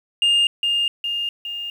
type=tone with echo; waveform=sine; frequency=2820 Hz; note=F7; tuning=16 cents sharp; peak=-11 dBFS; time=0.22-0.47 s; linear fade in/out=2 ms; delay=410 ms; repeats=3; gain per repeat=-5 dB; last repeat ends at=1.7 s; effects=tanh soft clip ceiling -13 dBFS + 8-bit